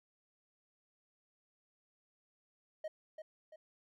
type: tone with echo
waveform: triangle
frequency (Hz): 625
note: D#5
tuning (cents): +8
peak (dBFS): -36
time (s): 2.84-2.88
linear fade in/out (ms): 5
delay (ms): 340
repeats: 2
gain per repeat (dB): -7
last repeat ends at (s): 3.56
effects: none